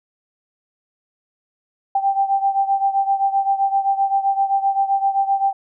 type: beating tone pair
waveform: sine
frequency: 784 / 791.7 Hz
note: G5 / G5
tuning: 0 / +17 cents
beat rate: 7.7 Hz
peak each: -17 / -21 dBFS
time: 1.95-5.53 s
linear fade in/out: 5 ms
effects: none